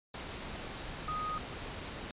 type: tone in noise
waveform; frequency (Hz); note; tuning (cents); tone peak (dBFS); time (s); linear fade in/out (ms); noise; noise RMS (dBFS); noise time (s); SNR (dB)
sine; 1245; D#6; +1; -34; 1.08-1.38; 2; pink; -42; 0.14-2.11; +5
effects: resampled to 8000 Hz